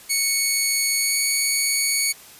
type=tone with pitch glide; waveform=10% pulse; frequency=2217 to 2232 Hz; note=C#7 to C#7; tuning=0 to +11 cents; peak=-10 dBFS; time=0.09-2.13 s; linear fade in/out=20 ms; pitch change=+11 cents; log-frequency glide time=0.98-1.17 s; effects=white hiss -45 dBFS RMS until 2.39 s + resampled to 32000 Hz